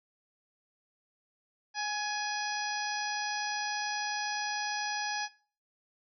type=harmonic tone with a mistuned harmonic; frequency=830.6 Hz; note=G#5; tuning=in tune; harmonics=1 / 2 / 3 / 4 / 5 / 6 / 7; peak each=-35 / -36 / -42 / -46 / -45 / -38 / -42 dBFS; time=1.74-5.29 s; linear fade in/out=50 ms; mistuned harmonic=2; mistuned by=+27 cents; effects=noise-tail reverb RT60 0.4 s tail -19 dB re dry